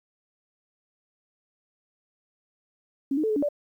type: tone with pitch steps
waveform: sine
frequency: 274.3 / 308.3 / 438.9 / 428.8 / 286.9 / 584 Hz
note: C#4 / D#4 / A4 / A4 / D4 / D5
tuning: -18 / -16 / -4 / -45 / -40 / -10 cents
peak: -22 dBFS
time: 3.11-3.488 s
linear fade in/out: 5 ms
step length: 63 ms
effects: 10-bit